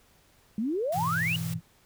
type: exponential sweep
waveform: sine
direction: up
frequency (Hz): 201.2 to 2960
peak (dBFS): -26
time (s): 0.58-1.36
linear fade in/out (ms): 2
type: noise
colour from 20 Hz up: white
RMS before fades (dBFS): -42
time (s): 0.92-1.54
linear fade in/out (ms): 5
type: chord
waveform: sine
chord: E major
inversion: first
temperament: just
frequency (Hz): 103.01 / 123.61 / 164.81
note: G#2 / B2 / E3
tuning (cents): -14 / +2 / 0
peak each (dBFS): -37 / -36 / -31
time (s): 0.93-1.61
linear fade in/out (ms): 50
effects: pink hiss -62 dBFS RMS until 1.85 s